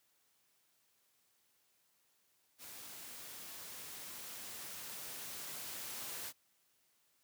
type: noise with level ramp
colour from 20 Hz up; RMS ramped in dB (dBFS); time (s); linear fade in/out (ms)
white; -51 to -44; 2.58-6.33; 50
effects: white hiss -75 dBFS RMS until 7.23 s + high-pass 80 Hz 12 dB/octave